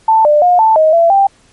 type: tone with pitch steps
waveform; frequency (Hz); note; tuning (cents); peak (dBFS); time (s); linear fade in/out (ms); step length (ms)
sine; 886 / 596 / 714 / 883 / 628 / 673 / 788; A5 / D5 / F5 / A5 / D#5 / E5 / G5; +12 / +25 / +38 / +6 / +16 / +36 / +9; -5; 0.08-1.27; 5; 170
effects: pink hiss -49 dBFS RMS until 1.52 s + MP3 48 kbps